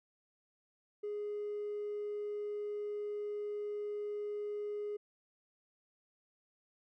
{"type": "tone with hard clipping", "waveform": "sine", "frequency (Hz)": 415.3, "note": "G#4", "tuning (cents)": 0, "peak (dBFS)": -37, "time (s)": [1.03, 4.97], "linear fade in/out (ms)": 10, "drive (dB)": 1, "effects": []}